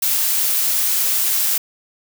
blue noise, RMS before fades -18 dBFS, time 0.02-1.58 s, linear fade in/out 5 ms, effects none

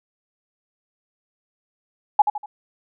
sine tone with echo, 838 Hz, G#5, 15 cents sharp, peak -8 dBFS, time 2.19-2.22 s, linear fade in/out 5 ms, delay 80 ms, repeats 3, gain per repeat -8 dB, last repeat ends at 2.46 s, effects none

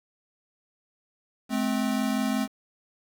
square tone pair together, 214.5 / 260 Hz, A3 / C4, -44 / -11 cents, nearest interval minor third, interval 333 cents, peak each -28 dBFS, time 1.49-2.48 s, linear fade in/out 50 ms, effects 8-bit

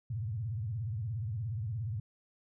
sine tone with vibrato, 110 Hz, A2, in tune, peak -33 dBFS, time 0.1-2 s, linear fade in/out 5 ms, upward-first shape sine, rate 17 Hz, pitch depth 250 cents each way, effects none

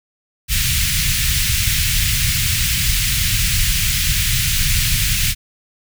pink band-stop noise, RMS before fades -17 dBFS, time 0.48-5.35 s, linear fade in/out 50 ms, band 140 to 2000 Hz, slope 24 dB/octave, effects none

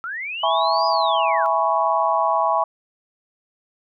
sine linear two-way sweep, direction up then down, 1297 to 4969 to 1297 Hz, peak -26 dBFS, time 0.04-1.46 s, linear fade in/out 0 ms, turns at 0.87 s
sine chord, C# minor seventh, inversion first, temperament equal, 659.3 / 830.6 / 987.8 / 1108.7 Hz, E5 / G#5 / B5 / C#6, 0 / 0 / 0 / 0 cents, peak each -22 dBFS, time 0.43-2.64 s, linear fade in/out 5 ms
effects none

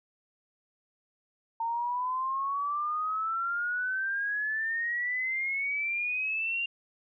sine exponential sweep, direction up, 909 to 2794 Hz, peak -28 dBFS, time 1.6-6.66 s, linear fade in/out 5 ms, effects none

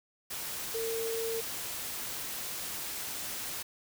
sine tone in noise, 454 Hz, A#4, 46 cents flat, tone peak -32 dBFS, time 0.74-1.41 s, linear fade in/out 10 ms, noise white, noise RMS -38 dBFS, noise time 0.3-3.63 s, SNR +3 dB, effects none

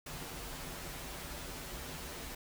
pink noise with comb filter, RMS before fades -44 dBFS, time 0.06-2.35 s, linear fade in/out 5 ms, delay 9.6 ms, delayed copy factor -0.7, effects none

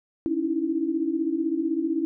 sine tone cluster, 277.9 / 314.4 / 330.1 Hz, C#4 / D#4 / E4, +4 / +18 / +2 cents, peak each -29 / -29 / -25 dBFS, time 0.26-2.05 s, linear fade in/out 0 ms, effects none

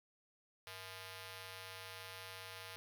5% pulse ring-modulated tone, 375.1 Hz, F#4, 24 cents sharp, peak -34 dBFS, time 0.67-2.76 s, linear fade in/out 0 ms, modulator 276 Hz, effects none

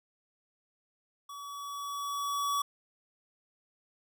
square tone with level ramp, 1137 Hz, C#6, 44 cents sharp, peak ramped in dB -43 to -28 dBFS, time 1.29-2.62 s, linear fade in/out 5 ms, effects none

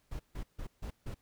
brown noise bursts, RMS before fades -39 dBFS, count 5, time 0.11-1.145 s, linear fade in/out 10 ms, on 87 ms, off 150 ms, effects pink hiss -73 dBFS RMS until 1.21 s

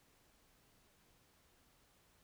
silence, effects pink hiss -71 dBFS RMS until 2.23 s

